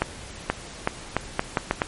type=accelerating click train; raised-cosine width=0.5 ms; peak=-5 dBFS; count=8; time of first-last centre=0.02-1.819 s; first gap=480 ms; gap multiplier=0.78; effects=pink hiss -40 dBFS RMS until 1.87 s + MP3 48 kbps